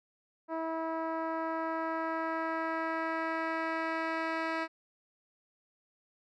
10% pulse tone with low-pass filter sweep, 324.4 Hz, E4, 28 cents flat, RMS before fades -34 dBFS, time 0.48-4.68 s, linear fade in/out 50 ms, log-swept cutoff 900 to 3000 Hz, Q 1.1, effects none

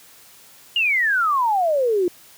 sine exponential sweep, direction down, 2896 to 341.8 Hz, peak -16 dBFS, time 0.76-2.08 s, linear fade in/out 2 ms, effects white hiss -48 dBFS RMS until 2.37 s + high-pass 80 Hz 12 dB/octave

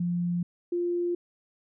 sine tone pair in turn, 174.61 / 349.2 Hz, F3 / F4, 0 / 0 cents, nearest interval octave, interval 1200 cents, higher second, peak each -25 dBFS, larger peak neither, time 0-0.43 / 0.72-1.15 s, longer neither, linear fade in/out 5 ms, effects none

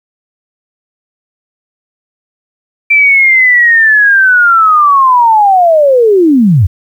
sine linear sweep, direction down, 2349 to 77.78 Hz, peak -3 dBFS, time 2.9-6.67 s, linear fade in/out 10 ms, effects 7-bit

